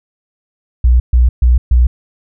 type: tone bursts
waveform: sine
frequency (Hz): 61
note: B1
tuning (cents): -21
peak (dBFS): -5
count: 4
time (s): 0.84-1.87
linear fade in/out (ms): 5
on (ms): 160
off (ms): 130
effects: none